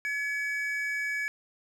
triangle tone pair together, 1700 / 2270 Hz, G#6 / C#7, +40 / +41 cents, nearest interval perfect fourth, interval 501 cents, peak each -30 / -30 dBFS, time 0.05-1.28 s, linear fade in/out 0 ms, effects none

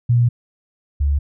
sine tone pair in turn, 120 / 71.23 Hz, B2 / C#2, -49 / +48 cents, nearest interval major sixth, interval 903 cents, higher first, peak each -11 / -14 dBFS, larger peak first, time 0.09-0.29 / 1-1.19 s, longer first, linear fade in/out 10 ms, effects none

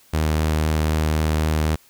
sawtooth tone with vibrato, 77.78 Hz, D#2, in tune, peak -14 dBFS, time 0.13-1.76 s, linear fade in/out 10 ms, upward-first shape sine, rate 3.9 Hz, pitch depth 10 cents each way, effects white hiss -54 dBFS RMS until 1.89 s

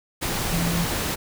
sine tone in noise, 170 Hz, F3, 46 cents flat, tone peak -23 dBFS, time 0.52-0.86 s, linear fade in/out 20 ms, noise pink, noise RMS -26 dBFS, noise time 0.21-1.16 s, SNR 0 dB, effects none

